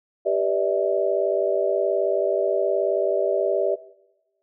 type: chord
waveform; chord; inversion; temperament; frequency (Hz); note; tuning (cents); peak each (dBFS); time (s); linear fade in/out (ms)
sine; E minor seventh; first; equal with one note detuned; 392 / 493.9 / 587.3 / 646.1; G4 / B4 / D5 / E5; 0 / 0 / 0 / -35; -24 / -27 / -23 / -24; 0.25-3.76; 20
effects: noise-tail reverb RT60 1.0 s tail -19 dB re dry